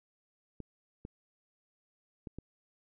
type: clicks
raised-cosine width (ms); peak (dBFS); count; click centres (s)
3; -29; 4; 0.603 / 1.051 / 2.272 / 2.386
effects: none